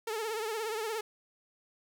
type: tone with vibrato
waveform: sawtooth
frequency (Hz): 440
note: A4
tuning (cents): 0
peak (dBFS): -29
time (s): 0.07-1.01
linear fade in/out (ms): 5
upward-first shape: triangle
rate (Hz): 17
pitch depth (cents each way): 100
effects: none